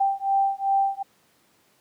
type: beating tone pair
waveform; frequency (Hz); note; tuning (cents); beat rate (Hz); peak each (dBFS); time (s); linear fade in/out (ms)
sine; 784 / 786.6; G5 / G5; 0 / +6; 2.6; -23; 0-1.03; 10
effects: pink hiss -62 dBFS RMS until 1.8 s + high-pass 150 Hz 12 dB/octave